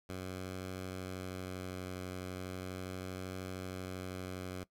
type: tone with vibrato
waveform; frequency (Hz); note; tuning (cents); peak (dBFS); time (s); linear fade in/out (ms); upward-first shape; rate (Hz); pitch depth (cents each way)
10% pulse; 92.5; F#2; 0; -32; 0.09-4.64; 5; triangle; 0.38; 11
effects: noise-tail reverb RT60 0.1 s tail -19 dB re dry